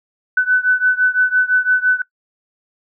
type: beating tone pair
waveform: sine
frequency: 1500 / 1505.9 Hz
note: F#6 / F#6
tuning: +23 / +30 cents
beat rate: 5.9 Hz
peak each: -14 / -16 dBFS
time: 0.37-2.02 s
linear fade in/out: 5 ms
effects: noise-tail reverb RT60 0.1 s tail -20 dB re dry